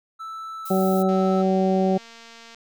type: tone with pitch glide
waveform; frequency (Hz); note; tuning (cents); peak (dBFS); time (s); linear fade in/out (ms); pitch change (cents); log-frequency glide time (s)
triangle; 1318.5 to 1308.6; E6 to E6; 0 to -13; -30; 0.19-1.43; 20; -13; 0.56-0.88
type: noise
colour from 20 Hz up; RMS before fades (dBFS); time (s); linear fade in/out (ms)
violet; -37; 0.65-1.03; 10
type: harmonic tone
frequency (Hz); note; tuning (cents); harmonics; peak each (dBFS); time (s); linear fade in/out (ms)
189.4; F#3; +41; 1 / 2 / 3 / 4; -20 / -23 / -25 / -26; 0.7-1.98; 10
type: click train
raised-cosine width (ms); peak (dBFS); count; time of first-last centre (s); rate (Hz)
0.2; -28; 336; 1.09-2.547; 230
effects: none